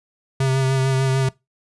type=tone with vibrato; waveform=square; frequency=133 Hz; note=C3; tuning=29 cents sharp; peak=-17 dBFS; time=0.4-1.29 s; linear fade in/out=5 ms; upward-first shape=triangle; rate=6.7 Hz; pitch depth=27 cents each way; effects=noise-tail reverb RT60 0.2 s tail -21 dB re dry + resampled to 24000 Hz